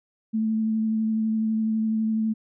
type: tone with vibrato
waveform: sine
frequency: 220 Hz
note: A3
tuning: in tune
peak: -21 dBFS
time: 0.33-2.34 s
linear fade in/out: 20 ms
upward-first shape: triangle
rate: 12 Hz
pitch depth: 18 cents each way
effects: none